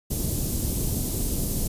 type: band-stop noise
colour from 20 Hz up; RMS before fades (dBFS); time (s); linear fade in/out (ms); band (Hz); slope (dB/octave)
pink; -26; 0.1-1.68; 10; 300 to 8400; 12
effects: resampled to 32000 Hz